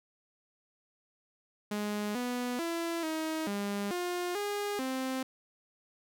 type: tone with pitch steps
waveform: sawtooth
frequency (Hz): 208.2 / 246.3 / 335.6 / 316.8 / 202.2 / 355.1 / 409.7 / 261.4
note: G#3 / B3 / E4 / D#4 / G#3 / F4 / G#4 / C4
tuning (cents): +5 / -5 / +31 / +31 / -46 / +29 / -24 / -1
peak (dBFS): -28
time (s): 1.71-5.23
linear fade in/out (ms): 5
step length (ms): 440
effects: none